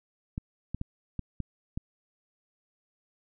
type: clicks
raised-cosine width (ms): 5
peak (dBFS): -20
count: 6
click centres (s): 0.379 / 0.746 / 0.814 / 1.193 / 1.403 / 1.775
effects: none